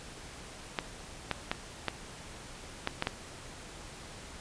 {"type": "clicks", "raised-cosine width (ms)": 0.3, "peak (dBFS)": -13, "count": 7, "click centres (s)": [0.788, 1.313, 1.515, 1.883, 2.874, 3.024, 3.071], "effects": ["pink hiss -47 dBFS RMS until 4.4 s", "resampled to 22050 Hz"]}